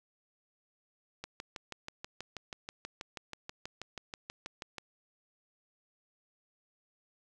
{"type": "click train", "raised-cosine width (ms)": 0.2, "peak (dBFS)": -23, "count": 23, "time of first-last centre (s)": [1.24, 4.783], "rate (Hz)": 6.21, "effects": []}